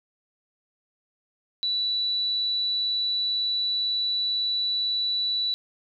sine tone, 3951 Hz, B7, in tune, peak -23 dBFS, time 1.63-5.54 s, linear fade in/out 0 ms, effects none

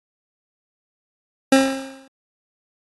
25% pulse tone with exponential decay, 268.2 Hz, C4, 43 cents sharp, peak -5 dBFS, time 1.52-2.08 s, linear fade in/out 5 ms, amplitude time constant 120 ms, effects AAC 32 kbps

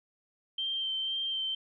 sine tone with vibrato, 3136 Hz, G7, in tune, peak -30 dBFS, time 0.58-1.55 s, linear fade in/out 5 ms, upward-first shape sine, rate 2 Hz, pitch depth 16 cents each way, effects none

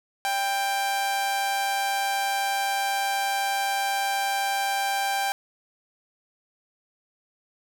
sawtooth tone with amplitude modulation, 789 Hz, G5, 11 cents sharp, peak -18 dBFS, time 0.25-5.32 s, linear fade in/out 0 ms, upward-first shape sine, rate 210 Hz, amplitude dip 40%, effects none

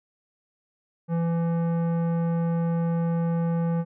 triangle tone with tanh clipping, 167.8 Hz, E3, 31 cents sharp, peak -24 dBFS, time 1.08-3.85 s, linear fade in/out 50 ms, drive 18 dB, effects none

